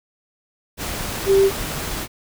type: tone in noise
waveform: sine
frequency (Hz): 390.6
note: G4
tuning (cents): -6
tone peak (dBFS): -11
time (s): 1.26-1.51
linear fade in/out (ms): 50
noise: pink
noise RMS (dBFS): -27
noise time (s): 0.77-2.08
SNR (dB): +13
effects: none